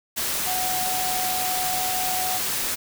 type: tone in noise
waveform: sine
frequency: 740 Hz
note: F#5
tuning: in tune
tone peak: -27 dBFS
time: 0.46-2.39 s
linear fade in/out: 20 ms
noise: white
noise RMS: -26 dBFS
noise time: 0.16-2.76 s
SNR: -4 dB
effects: none